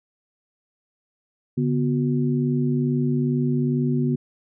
sine tone cluster, 143.1 / 245.4 / 367.2 Hz, D3 / B3 / F#4, -45 / -11 / -13 cents, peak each -22 / -22 / -29 dBFS, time 1.57-4.16 s, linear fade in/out 10 ms, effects none

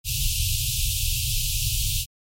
pink band-stop noise, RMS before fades -24 dBFS, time 0.04-2.06 s, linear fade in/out 50 ms, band 140 to 2600 Hz, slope 96 dB/octave, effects MP3 64 kbps

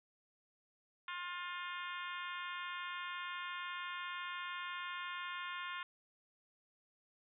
harmonic tone, 354.2 Hz, F4, 24 cents sharp, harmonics 3 / 4 / 5 / 6 / 7 / 8 / 9 / 10, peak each -45 / -47 / -49 / -51 / -52 / -53 / -54 / -55 dBFS, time 1.08-5.83 s, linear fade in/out 2 ms, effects none

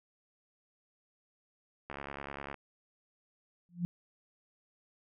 click train, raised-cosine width 0.5 ms, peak -26 dBFS, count 46, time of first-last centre 1.9-2.543 s, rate 70 Hz
sine tone with exponential growth, 174.61 Hz, F3, in tune, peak -26 dBFS, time 3.69-3.85 s, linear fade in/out 0 ms, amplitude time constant 33 ms
effects none

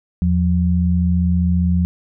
sine tone pair together, 82.41 / 177.47 Hz, E2 / F3, 0 / +28 cents, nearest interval octave + minor second, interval 1328 cents, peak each -16 dBFS, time 0.22-1.85 s, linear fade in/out 0 ms, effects none

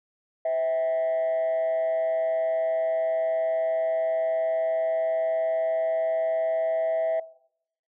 sine tone with frequency modulation, 650 Hz, E5, 24 cents flat, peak -21 dBFS, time 0.45-7.2 s, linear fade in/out 5 ms, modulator 141 Hz, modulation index 0.35, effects noise-tail reverb RT60 0.7 s tail -20 dB re dry + tanh soft clip ceiling -21 dBFS

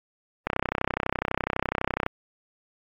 click train, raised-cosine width 0.5 ms, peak -9 dBFS, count 52, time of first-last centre 0.47-2.064 s, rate 32 Hz, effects AAC 64 kbps

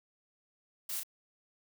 blue noise with echo, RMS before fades -38 dBFS, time 0.89-1 s, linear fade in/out 5 ms, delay 34 ms, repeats 1, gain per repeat -3 dB, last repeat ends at 1.034 s, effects none

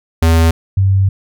square / sine tone pair in turn, 82.1 / 96.76 Hz, E2 / G2, -6 / -22 cents, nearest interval minor third, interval 284 cents, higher second, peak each -8 dBFS, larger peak neither, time 0.22-0.51 / 0.77-1.09 s, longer second, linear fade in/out 5 ms, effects none

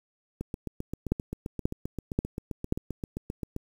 two click trains, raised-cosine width 3 ms, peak -20 / -11 dBFS, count 25 / 4, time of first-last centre 0.41-3.564 / 1.12-2.724 s, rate 7.61 / 1.87 Hz, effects 8-bit

